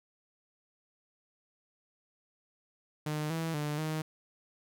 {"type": "tone with pitch steps", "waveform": "sawtooth", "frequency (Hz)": [151.8, 163.2, 148.8, 156.3], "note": ["D#3", "E3", "D3", "D#3"], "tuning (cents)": [-42, -17, 23, 8], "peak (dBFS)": -28, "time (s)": [3.06, 4.02], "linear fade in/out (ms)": 5, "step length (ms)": 240, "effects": []}